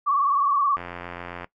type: tone with vibrato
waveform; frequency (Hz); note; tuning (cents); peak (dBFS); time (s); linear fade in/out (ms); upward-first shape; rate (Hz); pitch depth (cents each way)
sine; 1133; C#6; +37; -18; 0.06-0.77; 20; triangle; 19; 86
type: click train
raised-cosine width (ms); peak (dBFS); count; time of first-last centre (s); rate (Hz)
0.5; -19; 60; 0.77-1.444; 87.5
effects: noise-tail reverb RT60 0.1 s tail -18 dB re dry